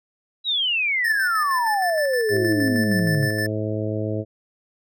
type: exponential sweep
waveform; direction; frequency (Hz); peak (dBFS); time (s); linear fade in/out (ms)
sine; down; 3951 to 125.8; -19; 0.44-3.3; 50
type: tone with tremolo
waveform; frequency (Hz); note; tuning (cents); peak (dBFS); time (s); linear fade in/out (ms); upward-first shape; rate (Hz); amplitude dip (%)
square; 1760; A6; 0; -24; 1.04-3.47; 10; square; 6.4; 45
type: harmonic tone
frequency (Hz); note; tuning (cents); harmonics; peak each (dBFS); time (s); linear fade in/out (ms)
107.3; A2; -43; 1 / 2 / 3 / 4 / 5 / 6; -26 / -32 / -29 / -31 / -31 / -33; 2.29-4.25; 50
effects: none